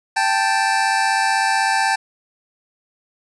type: tone pair together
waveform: 25% pulse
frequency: 784 / 880 Hz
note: G5 / A5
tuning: 0 / 0 cents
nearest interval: major second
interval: 200 cents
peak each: -15 dBFS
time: 0.16-1.96 s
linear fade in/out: 10 ms
effects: resampled to 22050 Hz + 8-bit